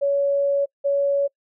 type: tone pair in turn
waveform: sine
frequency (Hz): 562 / 562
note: C#5 / C#5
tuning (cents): +24 / +24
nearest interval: unison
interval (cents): 0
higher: neither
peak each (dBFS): -17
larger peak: neither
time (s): 0.01-0.66 / 0.84-1.28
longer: first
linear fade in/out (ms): 20
effects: noise-tail reverb RT60 0.1 s tail -25 dB re dry